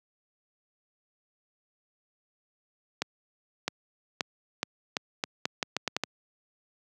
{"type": "accelerating click train", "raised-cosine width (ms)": 0.2, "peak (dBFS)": -10, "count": 12, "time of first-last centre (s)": [3.02, 6.037], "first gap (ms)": 660, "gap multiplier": 0.8, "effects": ["high-pass 150 Hz 12 dB/octave"]}